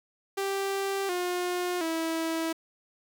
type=tone with pitch steps; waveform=sawtooth; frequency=392.1 / 357.5 / 325.9 Hz; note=G4 / F4 / E4; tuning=0 / +41 / -20 cents; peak=-24 dBFS; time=0.37-2.53 s; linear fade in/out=10 ms; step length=720 ms; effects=9-bit